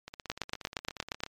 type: two click trains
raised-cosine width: 0.2 ms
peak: -24 / -13 dBFS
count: 21 / 9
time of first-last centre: 0.08-1.263 / 0.3-1.236 s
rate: 16.9 / 8.55 Hz
effects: MP3 96 kbps